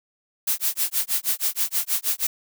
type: noise with tremolo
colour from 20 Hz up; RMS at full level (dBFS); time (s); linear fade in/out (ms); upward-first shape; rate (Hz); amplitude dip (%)
blue; -21; 0.47-2.27; 5; sine; 6.3; 100
effects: none